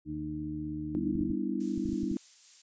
harmonic tone, 76.1 Hz, D#2, 38 cents flat, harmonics 1 / 2 / 3 / 4, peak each -44 / -41 / -46 / -35 dBFS, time 0.05-1.36 s, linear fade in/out 50 ms
sine chord, E minor seventh, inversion first, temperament just, 197.78 / 247.2 / 296.7 / 329.6 Hz, G3 / B3 / D4 / E4, +16 / +2 / +18 / 0 cents, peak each -35 dBFS, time 0.95-2.17 s, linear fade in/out 0 ms
clicks, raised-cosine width 5 ms, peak -27 dBFS, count 9, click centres 1.154 / 1.21 / 1.304 / 1.778 / 1.855 / 1.89 / 1.93 / 2.032 / 2.115 s
violet noise with tremolo, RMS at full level -45 dBFS, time 1.6-2.62 s, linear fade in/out 5 ms, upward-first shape sine, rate 3.5 Hz, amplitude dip 25%
effects resampled to 16000 Hz

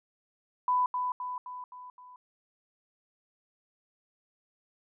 sine tone with echo, 997 Hz, B5, 16 cents sharp, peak -23 dBFS, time 0.68-0.86 s, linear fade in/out 2 ms, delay 260 ms, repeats 5, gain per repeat -5 dB, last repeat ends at 2.16 s, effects none

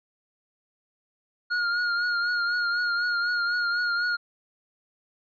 square tone with vibrato, 1424 Hz, F6, 33 cents sharp, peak -24 dBFS, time 1.5-4.17 s, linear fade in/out 20 ms, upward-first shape triangle, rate 4 Hz, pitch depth 45 cents each way, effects resampled to 11025 Hz

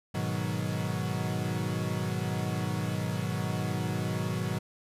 40% pulse chord, G# minor seventh, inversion none, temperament equal with one note detuned, 103.83 / 123.47 / 156.19 / 185 Hz, G#2 / B2 / D#3 / F#3, 0 / 0 / +7 / 0 cents, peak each -34 dBFS, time 0.14-4.59 s, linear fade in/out 10 ms, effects resampled to 32000 Hz

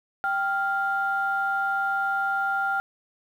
sine tone pair together, 784 / 1396.9 Hz, G5 / F6, 0 / 0 cents, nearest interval minor seventh, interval 1000 cents, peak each -26 / -24 dBFS, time 0.24-2.8 s, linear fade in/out 0 ms, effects tanh soft clip ceiling -15 dBFS + 9-bit

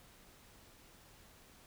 silence, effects pink hiss -61 dBFS RMS until 1.66 s

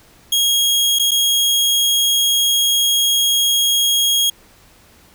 sawtooth tone with dropouts, 3279 Hz, G#7, 23 cents flat, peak -10 dBFS, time 0.32-4.3 s, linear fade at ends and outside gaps 5 ms, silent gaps 0.988-0.995 / 1.11-1.115 s, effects pink hiss -49 dBFS RMS until 5.14 s

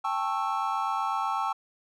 triangle chord, A dominant seventh, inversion third, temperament just, 792 / 880 / 1100 / 1320 Hz, G5 / A5 / C#6 / E6, +18 / 0 / -14 / +2 cents, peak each -30 dBFS, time 0.04-1.53 s, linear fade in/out 10 ms, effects none

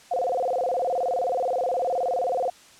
sine tone with vibrato, 605 Hz, D#5, 49 cents flat, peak -22 dBFS, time 0.11-2.5 s, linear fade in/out 5 ms, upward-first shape square, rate 19 Hz, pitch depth 280 cents each way, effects white hiss -51 dBFS RMS until 2.79 s + low-pass 8000 Hz 12 dB/octave

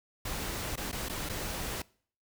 pink noise with dropouts, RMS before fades -36 dBFS, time 0.25-1.82 s, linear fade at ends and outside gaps 5 ms, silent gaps 0.758-0.775 / 0.916-0.926 / 1.087-1.095 / 1.291-1.295 s, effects noise-tail reverb RT60 0.5 s tail -23 dB re dry

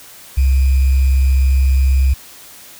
sine tone with sample-and-hold, 66.4 Hz, C2, 26 cents sharp, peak -9 dBFS, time 0.37-2.14 s, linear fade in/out 10 ms, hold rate 2450 Hz, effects white hiss -39 dBFS RMS until 2.79 s

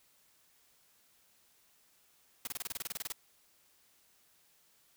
white noise bursts, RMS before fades -38 dBFS, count 14, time 2.45-3.122 s, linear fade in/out 2 ms, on 22 ms, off 28 ms, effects white hiss -68 dBFS RMS until 4.96 s

